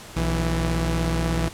sawtooth tone pair together, 60.39 / 164.81 Hz, B1 / E3, -38 / 0 cents, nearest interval octave + perfect fourth, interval 1738 cents, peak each -20 dBFS, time 0.16-1.49 s, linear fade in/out 10 ms, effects pink hiss -41 dBFS RMS until 1.53 s + low-pass 11000 Hz 12 dB/octave

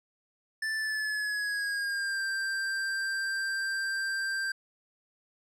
square tone with pitch glide, 1760 to 1577.1 Hz, A6 to G6, 0 to +10 cents, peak -30 dBFS, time 0.62-4.52 s, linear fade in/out 5 ms, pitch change -190 cents, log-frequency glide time 0.76-2.23 s, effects low-pass 9000 Hz 12 dB/octave

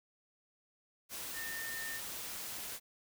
sine tone in noise, 1816 Hz, A#6, 46 cents flat, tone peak -41 dBFS, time 1.33-2.01 s, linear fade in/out 50 ms, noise white, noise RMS -43 dBFS, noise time 1.09-2.8 s, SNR -1 dB, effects none

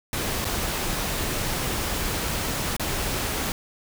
pink noise with dropouts, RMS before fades -27 dBFS, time 0.13-3.52 s, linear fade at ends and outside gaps 1 ms, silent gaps 0.446-0.452 / 2.766-2.796 s, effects none

